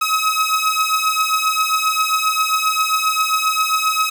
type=beating tone pair; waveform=sawtooth; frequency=1273 / 1280.5 Hz; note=D#6 / D#6; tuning=+39 / +49 cents; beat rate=7.5 Hz; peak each=-15 dBFS; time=0.01-4.1 s; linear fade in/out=10 ms; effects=7-bit